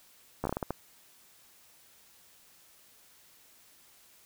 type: slowing click train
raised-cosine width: 1 ms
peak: -17 dBFS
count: 8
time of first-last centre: 0.44-0.706 s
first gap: 13 ms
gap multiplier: 1.35
effects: white hiss -60 dBFS RMS until 4.25 s